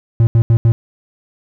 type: tone bursts at uneven times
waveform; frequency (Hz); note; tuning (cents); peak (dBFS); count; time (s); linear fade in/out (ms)
triangle; 115.1; A#2; -22; -5; 4; 0.2-0.27 / 0.35-0.42 / 0.5-0.57 / 0.65-0.72; 0
effects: none